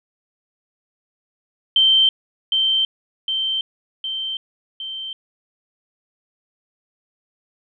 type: tone with echo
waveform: sine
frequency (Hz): 3120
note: G7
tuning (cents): -9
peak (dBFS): -11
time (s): 1.76-2.09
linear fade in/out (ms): 2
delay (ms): 760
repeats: 4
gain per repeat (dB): -4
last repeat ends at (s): 5.13
effects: none